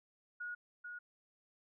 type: tone with echo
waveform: sine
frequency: 1448 Hz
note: F#6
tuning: 38 cents flat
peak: -40 dBFS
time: 0.4-0.55 s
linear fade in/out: 10 ms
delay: 440 ms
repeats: 1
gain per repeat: -4 dB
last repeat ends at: 0.99 s
effects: none